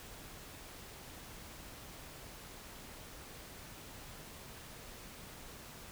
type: silence
effects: pink hiss -51 dBFS RMS until 5.91 s